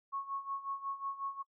sine tone with tremolo, 1100 Hz, C#6, 14 cents flat, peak -34 dBFS, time 0.12-1.43 s, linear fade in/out 20 ms, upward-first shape sine, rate 5.5 Hz, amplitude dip 80%, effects noise-tail reverb RT60 0.1 s tail -23 dB re dry

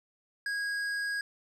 sine tone with hard clipping, 1644 Hz, G#6, 18 cents flat, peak -32 dBFS, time 0.46-1.21 s, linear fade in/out 2 ms, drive 9 dB, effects none

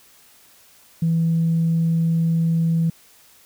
sine tone, 164.81 Hz, E3, in tune, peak -15 dBFS, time 1.02-2.9 s, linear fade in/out 5 ms, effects tanh soft clip ceiling -12 dBFS + white hiss -52 dBFS RMS until 3.45 s

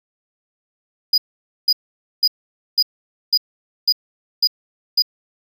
triangle tone bursts, 4933 Hz, D#8, 16 cents flat, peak -10 dBFS, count 8, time 1.13-5.022 s, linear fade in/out 5 ms, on 49 ms, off 500 ms, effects none

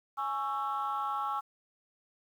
sine chord, C# minor, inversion second, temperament just, 831.5 / 1108.7 / 1330.5 Hz, G#5 / C#6 / E6, +2 / 0 / +16 cents, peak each -34 dBFS, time 0.17-1.41 s, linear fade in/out 20 ms, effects tanh soft clip ceiling -25 dBFS + 10-bit

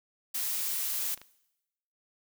blue noise, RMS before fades -32 dBFS, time 0.34-1.15 s, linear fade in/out 10 ms
clicks, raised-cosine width 0.2 ms, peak -30 dBFS, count 3, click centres 0.941 / 1.176 / 1.216 s
effects noise-tail reverb RT60 0.9 s tail -22 dB re dry

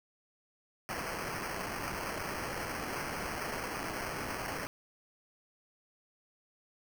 violet noise with sample-and-hold, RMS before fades -38 dBFS, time 0.89-4.67 s, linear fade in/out 0 ms, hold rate 3675 Hz, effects none

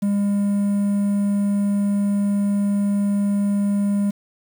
triangle tone with quantisation, 202.1 Hz, G#3, 47 cents flat, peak -15 dBFS, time 0.02-4.11 s, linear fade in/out 10 ms, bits 7, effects none

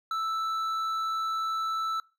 sine tone with hard clipping, 1318.5 Hz, E6, in tune, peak -29 dBFS, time 0.11-2 s, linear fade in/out 2 ms, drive 6 dB, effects noise-tail reverb RT60 0.3 s tail -23 dB re dry

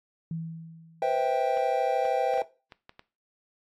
sine tone with exponential decay, 163.5 Hz, E3, 14 cents flat, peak -29 dBFS, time 0.31-1.37 s, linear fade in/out 2 ms, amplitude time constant 230 ms
triangle chord, C major seventh, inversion third, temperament just, 490.5 / 523.3 / 654.1 / 784.9 Hz, B4 / C5 / E5 / G5, -12 / 0 / -14 / +2 cents, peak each -29 / -28 / -27 / -25 dBFS, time 1.02-2.42 s, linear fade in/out 2 ms
clicks, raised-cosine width 0.3 ms, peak -29 dBFS, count 7, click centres 1.573 / 2.053 / 2.338 / 2.377 / 2.722 / 2.894 / 2.994 s
effects noise-tail reverb RT60 0.3 s tail -17 dB re dry + AAC 64 kbps

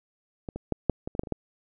clicks, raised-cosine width 2 ms, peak -21 / -21 / -12 / -7 / -19 / -23 / -10 / -25 / -25 / -14 dBFS, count 10, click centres 0.488 / 0.56 / 0.723 / 0.897 / 1.075 / 1.151 / 1.194 / 1.235 / 1.272 / 1.323 s, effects none

